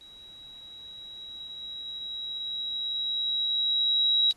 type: tone with level ramp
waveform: sine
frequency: 3861 Hz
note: B7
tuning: 40 cents flat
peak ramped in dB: -47 to -19 dBFS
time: 0.01-4.31 s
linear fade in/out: 0 ms
effects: pink hiss -62 dBFS RMS until 4.36 s + AAC 32 kbps